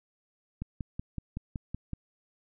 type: click train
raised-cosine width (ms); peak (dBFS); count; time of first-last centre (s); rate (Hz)
5; -22; 8; 0.62-1.933; 5.33
effects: none